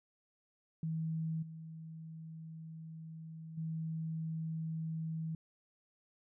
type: tone with level steps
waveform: sine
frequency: 160.8 Hz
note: E3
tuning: 43 cents flat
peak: -34 / -45 / -36 dBFS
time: 0.83-5.35 s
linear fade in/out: 2 ms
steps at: 1.42 / 3.57 s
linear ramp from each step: 10 ms
effects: none